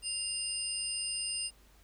sine tone cluster, 2796 / 5000 / 8790 Hz, F7 / D#8 / C#9, +1 / +8 / -16 cents, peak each -39 / -38 / -36 dBFS, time 0.02-1.51 s, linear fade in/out 50 ms, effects added 50 Hz sine -60 dBFS peak until 1.83 s + pink hiss -64 dBFS RMS until 1.83 s

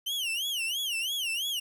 40% pulse tone with vibrato, 2991 Hz, F#7, 18 cents sharp, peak -28 dBFS, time 0.06-1.6 s, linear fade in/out 10 ms, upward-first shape sine, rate 3 Hz, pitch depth 210 cents each way, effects 10-bit

